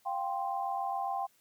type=chord; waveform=sine; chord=F suspended second; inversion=none; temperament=just; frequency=698.5 / 785.8 / 1047.7 Hz; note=F5 / G5 / C6; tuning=0 / +4 / +2 cents; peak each=-38 / -33 / -38 dBFS; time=0.05-1.27 s; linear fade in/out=20 ms; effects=white hiss -68 dBFS RMS until 1.4 s